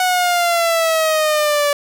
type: exponential sweep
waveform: sawtooth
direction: down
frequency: 740 to 575 Hz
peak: -10 dBFS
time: 0-1.73 s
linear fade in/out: 2 ms
effects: none